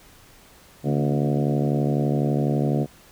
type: harmonic tone with a mistuned harmonic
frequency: 72 Hz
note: D2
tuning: 34 cents flat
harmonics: 2 / 3 / 4 / 5 / 6 / 7 / 8 / 9 / 10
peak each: -22 / -26 / -28 / -30 / -32 / -33 / -34 / -35 / -36 dBFS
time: 0.83-2.87 s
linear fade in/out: 50 ms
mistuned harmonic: 3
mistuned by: +62 cents
effects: pink hiss -51 dBFS RMS until 3.11 s